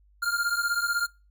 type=beating tone pair; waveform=square; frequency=1396.9 / 1412.9 Hz; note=F6 / F6; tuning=0 / +20 cents; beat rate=16 Hz; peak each=-28 / -29 dBFS; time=0.22-1.07 s; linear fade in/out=10 ms; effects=noise-tail reverb RT60 0.3 s tail -24 dB re dry + added 50 Hz sine -57 dBFS peak until 1.3 s